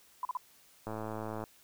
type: tone bursts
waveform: sine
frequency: 1003 Hz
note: B5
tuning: 26 cents sharp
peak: -31 dBFS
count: 3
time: 0.23-0.371 s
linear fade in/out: 2 ms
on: 21 ms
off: 39 ms
type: click train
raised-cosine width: 1 ms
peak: -25 dBFS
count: 63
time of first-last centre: 0.87-1.439 s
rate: 109 Hz
effects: white hiss -62 dBFS RMS until 1.63 s